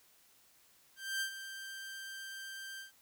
sawtooth tone with ADSR envelope, 1573 Hz, G6, 6 cents sharp, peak -29 dBFS, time 0.96-2.92 s, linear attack 250 ms, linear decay 91 ms, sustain -11 dB, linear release 130 ms, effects white hiss -66 dBFS RMS until 3.01 s

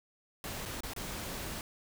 pink noise with dropouts, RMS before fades -40 dBFS, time 0.44-1.61 s, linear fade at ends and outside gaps 1 ms, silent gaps 0.654-0.658 / 0.806-0.834 / 0.935-0.963 s, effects none

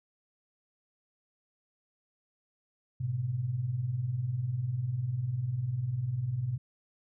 sine tone pair together, 106.04 / 126.1 Hz, G#2 / B2, +37 / +36 cents, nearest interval minor third, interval 299 cents, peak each -36 / -30 dBFS, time 3-6.58 s, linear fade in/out 10 ms, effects none

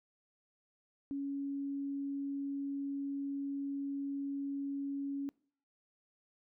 sine tone, 278.9 Hz, C#4, 11 cents sharp, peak -35 dBFS, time 1.11-5.29 s, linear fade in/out 0 ms, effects noise-tail reverb RT60 0.5 s tail -24 dB re dry

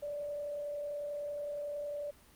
sine tone with frequency modulation, 583 Hz, D5, 13 cents flat, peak -36 dBFS, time 0.02-2.11 s, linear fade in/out 10 ms, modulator 31 Hz, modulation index 0.31, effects pink hiss -61 dBFS RMS until 2.35 s + Opus 24 kbps

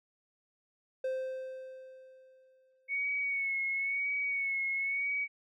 triangle tone with exponential decay, 521 Hz, C5, 7 cents flat, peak -28 dBFS, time 1.04-2.93 s, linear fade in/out 5 ms, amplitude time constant 410 ms
sine tone with vibrato, 2217 Hz, C#7, in tune, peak -30 dBFS, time 2.88-5.28 s, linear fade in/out 50 ms, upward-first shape sine, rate 0.98 Hz, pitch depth 38 cents each way
effects none

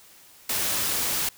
white noise, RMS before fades -26 dBFS, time 0.49-1.29 s, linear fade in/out 5 ms, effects white hiss -52 dBFS RMS until 1.37 s

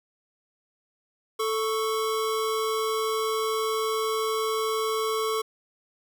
square tone pair together, 440 / 1108.7 Hz, A4 / C#6, 0 / 0 cents, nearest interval octave + major third, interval 1600 cents, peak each -27 / -30 dBFS, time 1.39-5.42 s, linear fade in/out 10 ms, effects none

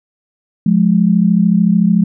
sine tone pair together, 177.51 / 211.1 Hz, F3 / G#3, +28 / +29 cents, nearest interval minor third, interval 301 cents, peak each -11 dBFS, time 0.66-2.04 s, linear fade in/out 5 ms, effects none

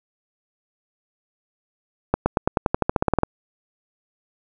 accelerating click train, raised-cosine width 1 ms, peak -3 dBFS, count 15, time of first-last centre 2.14-3.234 s, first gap 120 ms, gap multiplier 0.93, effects none

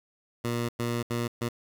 15% pulse tone bursts at uneven times, 118.7 Hz, A#2, 32 cents sharp, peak -21 dBFS, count 4, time 0.44-0.69 / 0.79-1.03 / 1.1-1.28 / 1.41-1.49 s, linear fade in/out 10 ms, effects 8-bit

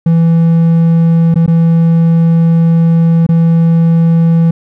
triangle tone with dropouts, 165.8 Hz, E3, 10 cents sharp, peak -3 dBFS, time 0.06-4.51 s, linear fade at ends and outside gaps 5 ms, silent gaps 1.343-1.357 / 1.463-1.477 / 3.266-3.289 s, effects none

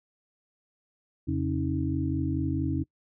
sine tone cluster, 85.2 / 137 / 272.1 / 316.6 Hz, F2 / C#3 / C#4 / D#4, -42 / -20 / -32 / +30 cents, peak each -31 dBFS, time 1.27-2.84 s, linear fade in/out 20 ms, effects noise-tail reverb RT60 0.1 s tail -22 dB re dry

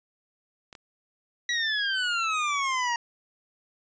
clicks, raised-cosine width 0.2 ms, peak -27 dBFS, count 2, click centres 0.728 / 0.752 s
25% pulse exponential sweep, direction down, 1942 to 932.3 Hz, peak -21 dBFS, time 1.49-2.96 s, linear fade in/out 2 ms
effects resampled to 16000 Hz

